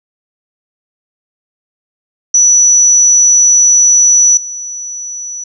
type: tone with level steps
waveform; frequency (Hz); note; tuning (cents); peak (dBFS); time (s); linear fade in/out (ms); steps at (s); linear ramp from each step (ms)
sine; 5920; F#8; 0; -4 / -20; 2.34-5.44; 5; 4.37; 2
effects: none